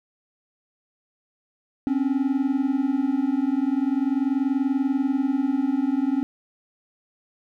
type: tone pair together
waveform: triangle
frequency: 261.6 / 282 Hz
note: C4 / C#4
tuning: 0 / +30 cents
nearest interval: minor second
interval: 130 cents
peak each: -21 dBFS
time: 1.87-6.23 s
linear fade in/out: 0 ms
effects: none